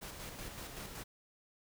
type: noise with tremolo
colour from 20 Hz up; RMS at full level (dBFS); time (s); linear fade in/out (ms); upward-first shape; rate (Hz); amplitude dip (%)
pink; -45; 0.01-1.04; 20; square; 5.3; 35
effects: none